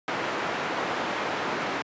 white low-pass noise, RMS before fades -29 dBFS, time 0.08-1.82 s, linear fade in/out 0 ms, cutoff 1500 Hz, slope 12 dB/octave, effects high-pass 200 Hz 12 dB/octave + resampled to 16000 Hz

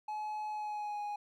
triangle tone with pitch glide, 851 to 828.7 Hz, G#5 to G#5, +42 to -4 cents, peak -34 dBFS, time 0.08-1.16 s, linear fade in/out 5 ms, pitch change -46 cents, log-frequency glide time 0.5-1.02 s, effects none

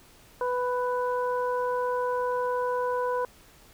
harmonic tone, 496.1 Hz, B4, 8 cents sharp, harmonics 1 / 2 / 3, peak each -27 / -29 / -38 dBFS, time 0.41-3.25 s, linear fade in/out 2 ms, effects pink hiss -55 dBFS RMS until 3.73 s

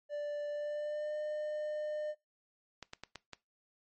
triangle tone with pitch glide, 587.3 to 604.5 Hz, D5 to D5, 0 to +50 cents, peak -33 dBFS, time 0.09-2.15 s, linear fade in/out 50 ms, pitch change +50 cents, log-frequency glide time 0.49-1.17 s
clicks, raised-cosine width 0.2 ms, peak -26 dBFS, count 5, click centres 2.827 / 2.934 / 3.036 / 3.157 / 3.333 s
effects noise-tail reverb RT60 0.2 s tail -20 dB re dry + MP3 32 kbps

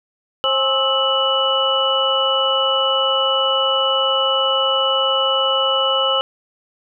sine tone cluster, 534 / 831 / 1065 / 1308 / 2957 Hz, C5 / G#5 / C6 / E6 / F#7, +35 / +1 / +30 / -14 / -2 cents, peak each -20 / -27 / -27 / -21 / -18 dBFS, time 0.44-6.21 s, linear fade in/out 0 ms, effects none

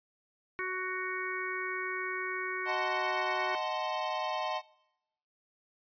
harmonic tone, 371.4 Hz, F#4, 7 cents sharp, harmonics 1 / 3 / 4 / 5 / 6, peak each -39 / -39 / -39 / -39 / -39 dBFS, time 0.59-3.55 s, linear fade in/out 0 ms
square chord, D# diminished seventh, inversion none, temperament equal with one note detuned, 622.3 / 740 / 880 / 1040.5 Hz, D#5 / F#5 / A5 / C6, 0 / 0 / 0 / -10 cents, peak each -38 dBFS, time 2.65-4.62 s, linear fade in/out 50 ms
effects noise-tail reverb RT60 0.9 s tail -23 dB re dry + resampled to 11025 Hz

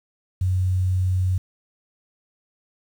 sine tone, 92.5 Hz, F#2, in tune, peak -18 dBFS, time 0.41-1.38 s, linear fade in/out 5 ms, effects 8-bit

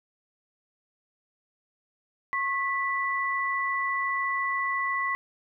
sine tone pair together, 1089.7 / 1975.5 Hz, C#6 / B6, -30 / 0 cents, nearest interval minor seventh, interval 1030 cents, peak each -28 dBFS, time 2.33-5.15 s, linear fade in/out 0 ms, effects none

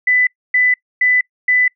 sine tone bursts, 1996 Hz, B6, 18 cents sharp, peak -10 dBFS, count 4, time 0.07-1.68 s, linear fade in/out 5 ms, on 200 ms, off 270 ms, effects noise-tail reverb RT60 0.1 s tail -25 dB re dry

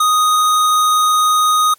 square tone, 1244.5 Hz, D#6, in tune, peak -11 dBFS, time 0-1.74 s, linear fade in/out 5 ms, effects white hiss -52 dBFS RMS until 1.78 s + MP3 64 kbps

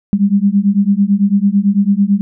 sine beating tone pair, 196 / 205 Hz, G3 / G#3, 0 / -22 cents, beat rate 9 Hz, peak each -12 dBFS, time 0.13-2.21 s, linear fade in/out 0 ms, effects none

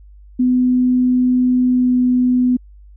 sine tone with pitch glide, 251.3 to 249.9 Hz, B3 to B3, +30 to +21 cents, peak -11 dBFS, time 0.39-2.57 s, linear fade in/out 10 ms, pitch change -9 cents, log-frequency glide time 1.65-1.95 s, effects added 50 Hz sine -39 dBFS peak until 2.96 s

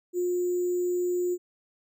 sine tone with sample-and-hold, 356.4 Hz, F4, 35 cents sharp, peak -24 dBFS, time 0.13-1.38 s, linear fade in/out 50 ms, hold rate 7350 Hz, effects none

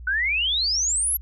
sine exponential sweep, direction up, 1472 to 11870 Hz, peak -20 dBFS, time 0.07-1.17 s, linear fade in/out 5 ms, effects added 60 Hz sine -36 dBFS peak until 1.21 s

